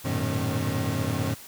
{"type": "tone cluster", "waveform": "35% pulse", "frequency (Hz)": [93.5, 108.9, 118.3, 153, 270.2], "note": ["F#2", "A2", "A#2", "D#3", "C#4"], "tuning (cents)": [19, -17, 26, -29, -44], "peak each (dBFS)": -30, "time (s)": [0.04, 1.35], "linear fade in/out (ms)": 20, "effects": ["white hiss -45 dBFS RMS until 1.47 s"]}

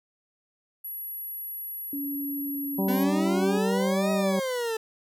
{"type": "tone", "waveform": "sine", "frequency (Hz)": 11430, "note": "F9", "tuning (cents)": 39, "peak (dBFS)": -33, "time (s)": [0.84, 3.04], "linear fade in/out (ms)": 10}
{"type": "tone with pitch glide", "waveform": "sine", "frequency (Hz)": [281.8, 279.2], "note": ["C#4", "C#4"], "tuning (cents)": [29, 13], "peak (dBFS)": -30, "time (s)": [1.93, 3.58], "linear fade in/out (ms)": 2, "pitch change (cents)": -16, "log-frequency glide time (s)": [2.51, 2.86]}
{"type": "harmonic tone", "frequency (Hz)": 193.3, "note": "G3", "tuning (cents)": -24, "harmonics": [1, 2, 3, 4, 5], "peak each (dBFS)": [-25, -31, -35, -37, -39], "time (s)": [2.78, 4.4], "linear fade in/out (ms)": 10}
{"type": "exponential two-way sweep", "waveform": "40% pulse", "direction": "up then down", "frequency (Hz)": [245.6, 636, 437.6], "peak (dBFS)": -26, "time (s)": [2.88, 4.77], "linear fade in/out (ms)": 5, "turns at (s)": 4.11}
{"effects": []}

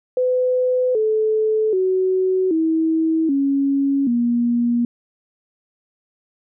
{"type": "tone with pitch steps", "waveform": "sine", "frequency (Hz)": [505, 434.6, 374, 321.8, 276.9, 238.3], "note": ["B4", "A4", "F#4", "E4", "C#4", "A#3"], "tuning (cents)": [39, -21, 19, -42, -2, 38], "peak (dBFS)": -15, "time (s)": [0.17, 4.85], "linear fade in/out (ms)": 2, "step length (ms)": 780, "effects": []}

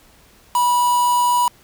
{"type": "tone with quantisation", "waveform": "triangle", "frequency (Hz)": 976, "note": "B5", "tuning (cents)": -21, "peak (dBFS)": -12, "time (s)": [0.55, 1.48], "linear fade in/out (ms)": 2, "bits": 4, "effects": ["pink hiss -51 dBFS RMS until 1.63 s"]}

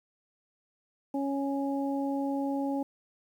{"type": "harmonic tone", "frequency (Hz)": 277, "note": "C#4", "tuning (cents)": -1, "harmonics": [1, 2, 3], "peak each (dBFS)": [-29, -36, -37], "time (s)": [1.14, 2.83], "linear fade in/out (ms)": 5, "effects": ["10-bit"]}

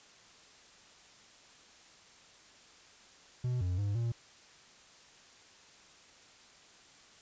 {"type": "tone with pitch steps", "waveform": "triangle", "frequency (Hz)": [124.5, 90, 101.4, 117.2], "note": ["B2", "F#2", "G#2", "A#2"], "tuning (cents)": [14, -47, -41, 10], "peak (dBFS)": -28, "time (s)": [3.44, 4.12], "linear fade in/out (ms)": 5, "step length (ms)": 170, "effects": ["white hiss -58 dBFS RMS until 7.21 s", "resampled to 16000 Hz"]}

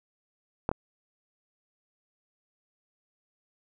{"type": "clicks", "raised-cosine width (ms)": 1, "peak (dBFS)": [-12, -15], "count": 2, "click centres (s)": [0.691, 0.715], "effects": []}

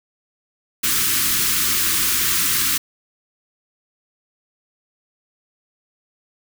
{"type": "band-stop noise", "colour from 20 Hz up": "white", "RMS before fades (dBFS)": -19, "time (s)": [0.83, 2.78], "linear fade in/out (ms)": 10, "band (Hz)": [380, 1100], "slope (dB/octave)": 48, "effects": []}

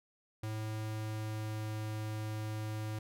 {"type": "tone with pitch glide", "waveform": "square", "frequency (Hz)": [108.7, 108.01], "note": ["A2", "A2"], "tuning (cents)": [-21, -32], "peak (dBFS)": -37, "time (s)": [0.43, 2.99], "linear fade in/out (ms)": 5, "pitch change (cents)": -11, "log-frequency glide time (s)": [0.79, 1.75], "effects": []}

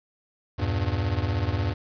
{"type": "chord", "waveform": "square", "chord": "E diminished", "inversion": "none", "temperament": "just", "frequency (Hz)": [82.41, 98.89, 118.67], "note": ["E2", "G2", "Bb2"], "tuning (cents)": [0, 16, 31], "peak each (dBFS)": [-29, -27, -32], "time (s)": [0.58, 1.74], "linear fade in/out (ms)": 20, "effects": ["resampled to 11025 Hz", "8-bit"]}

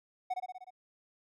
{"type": "tone with echo", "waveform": "triangle", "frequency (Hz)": 740, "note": "F#5", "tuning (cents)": 0, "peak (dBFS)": -28, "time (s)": [0.3, 0.34], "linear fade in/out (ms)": 10, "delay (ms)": 61, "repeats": 6, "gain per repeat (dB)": -3, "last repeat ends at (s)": 0.706, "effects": []}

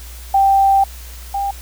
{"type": "tone pair in turn", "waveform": "sine", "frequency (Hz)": [784, 796.8], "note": ["G5", "G5"], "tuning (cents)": [0, 28], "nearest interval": "unison", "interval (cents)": 28, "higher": "second", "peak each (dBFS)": [-9, -17], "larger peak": "first", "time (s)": [[0.34, 0.84], [1.34, 1.51]], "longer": "first", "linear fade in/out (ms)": 5, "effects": ["added 60 Hz sine -32 dBFS peak until 1.61 s", "white hiss -39 dBFS RMS until 1.61 s"]}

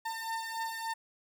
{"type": "beating tone pair", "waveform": "30% pulse", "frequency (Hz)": [902, 905.5], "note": ["A5", "A5"], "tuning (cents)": [43, 49], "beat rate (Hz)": 3.5, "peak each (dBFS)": [-34, -37], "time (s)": [0.05, 0.94], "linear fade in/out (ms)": 10, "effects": []}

